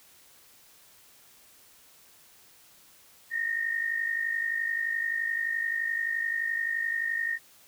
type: tone pair together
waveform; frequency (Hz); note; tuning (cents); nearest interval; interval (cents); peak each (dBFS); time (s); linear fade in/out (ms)
sine; 1837 / 1888.6; A#6 / A#6; -26 / +22; unison; 48; -28 / -33; 3.3-7.39; 50
effects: white hiss -57 dBFS RMS until 7.67 s